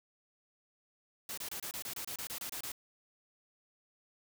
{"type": "noise bursts", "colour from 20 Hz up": "white", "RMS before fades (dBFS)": -41, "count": 13, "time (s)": [1.29, 2.719], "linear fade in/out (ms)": 2, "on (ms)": 85, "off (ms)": 27, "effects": []}